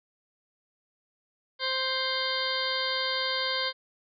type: harmonic tone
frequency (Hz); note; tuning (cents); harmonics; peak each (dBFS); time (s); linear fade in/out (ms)
524; C5; +2; 1 / 2 / 3 / 4 / 6 / 7 / 8 / 9; -35 / -35 / -35 / -35 / -35 / -35 / -35 / -35; 1.59-3.73; 50
effects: none